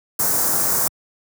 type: band-stop noise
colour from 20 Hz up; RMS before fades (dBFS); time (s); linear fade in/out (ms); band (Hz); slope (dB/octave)
white; -19; 0.19-0.88; 5; 1500 to 6000; 24
effects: high-pass 80 Hz 12 dB/octave